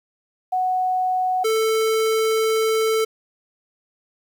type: tone pair in turn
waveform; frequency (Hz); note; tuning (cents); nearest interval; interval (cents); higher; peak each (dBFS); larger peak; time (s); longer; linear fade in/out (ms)
sine / square; 740 / 442; F#5 / A4; 0 / +8; major sixth; 892; first; -18; neither; 0.52-1.44 / 1.44-3.05; second; 10
effects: 9-bit